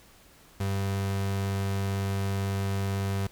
35% pulse tone, 98 Hz, G2, in tune, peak -25 dBFS, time 0.6-3.27 s, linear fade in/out 5 ms, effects pink hiss -56 dBFS RMS until 3.31 s

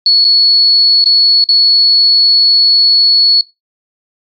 sine tone with dropouts, 4392 Hz, C#8, 17 cents flat, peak -5 dBFS, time 0.06-3.41 s, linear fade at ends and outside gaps 2 ms, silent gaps 0.244-0.248 / 1.042-1.058 / 1.441-1.488 s, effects noise-tail reverb RT60 0.2 s tail -19 dB re dry + AAC 64 kbps

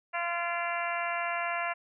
harmonic tone with a mistuned harmonic, 344.1 Hz, F4, 26 cents flat, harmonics 2 / 3 / 4 / 5 / 6 / 7 / 8, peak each -34 / -36 / -37 / -38 / -39 / -39 / -40 dBFS, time 0.13-1.74 s, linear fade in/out 20 ms, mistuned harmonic 7, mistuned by -40 cents, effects none

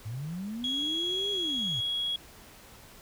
sine linear two-way sweep, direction up then down, 101.3 to 411.5 to 101.3 Hz, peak -33 dBFS, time 0.05-1.81 s, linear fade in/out 10 ms, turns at 1.31 s
sine tone, 3322 Hz, G#7, in tune, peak -27 dBFS, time 0.64-2.16 s, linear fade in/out 2 ms
effects tanh soft clip ceiling -24 dBFS + pink hiss -52 dBFS RMS until 3.01 s

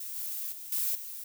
violet noise with level steps, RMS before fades -39 / -36 / -43 / -30 / -41 dBFS, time 0-1.24 s, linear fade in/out 5 ms, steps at 0.16 / 0.52 / 0.72 / 0.95 s, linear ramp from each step 2 ms, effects none

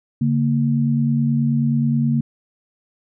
sine tone pair together, 141.69 / 231.1 Hz, C#3 / A#3, +38 / -15 cents, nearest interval minor sixth, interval 847 cents, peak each -18 dBFS, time 0.21-2.21 s, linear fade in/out 5 ms, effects none

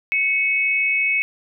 sine tone pair together, 2217 / 2559 Hz, C#7 / D#7, 0 / +48 cents, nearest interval major second, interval 248 cents, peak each -19 / -20 dBFS, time 0.12-1.22 s, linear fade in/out 0 ms, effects none

